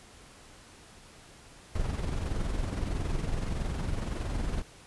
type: noise with amplitude modulation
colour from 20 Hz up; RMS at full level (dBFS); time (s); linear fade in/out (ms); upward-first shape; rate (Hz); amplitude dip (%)
brown; -29; 1.75-4.62; 5; sine; 21.6; 50
effects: pink hiss -53 dBFS RMS until 4.86 s + resampled to 24000 Hz